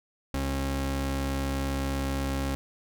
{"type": "tone pair together", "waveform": "sawtooth", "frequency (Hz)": [67.95, 135.9], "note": ["C#2", "C#3"], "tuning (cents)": [-34, -34], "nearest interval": "octave", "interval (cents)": 1200, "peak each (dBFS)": -25, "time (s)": [0.34, 2.55], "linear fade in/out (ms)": 0, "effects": []}